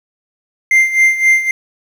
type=tone with tremolo; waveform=triangle; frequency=2093 Hz; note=C7; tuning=in tune; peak=-4 dBFS; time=0.71-1.51 s; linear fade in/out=2 ms; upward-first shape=sine; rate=3.8 Hz; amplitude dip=75%; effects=7-bit